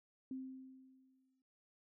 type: tone with exponential decay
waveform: sine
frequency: 261.8 Hz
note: C4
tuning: 1 cent sharp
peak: -40 dBFS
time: 0.31-1.42 s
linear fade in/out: 2 ms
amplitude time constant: 240 ms
effects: none